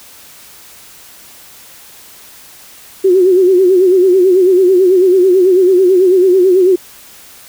sine tone with vibrato, 370 Hz, F#4, in tune, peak -5 dBFS, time 3.04-6.76 s, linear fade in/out 10 ms, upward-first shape sine, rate 9.1 Hz, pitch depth 82 cents each way, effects white hiss -38 dBFS RMS until 7.48 s

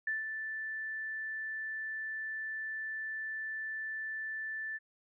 sine tone with ADSR envelope, 1760 Hz, A6, in tune, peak -30 dBFS, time 0.07-4.79 s, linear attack 4 ms, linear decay 160 ms, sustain -6 dB, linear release 30 ms, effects none

